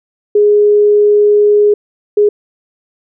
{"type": "tone bursts at uneven times", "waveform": "sine", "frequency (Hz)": 415.3, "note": "G#4", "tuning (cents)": 0, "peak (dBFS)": -5, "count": 2, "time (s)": [[0.35, 1.74], [2.17, 2.29]], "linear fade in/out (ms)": 5, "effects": []}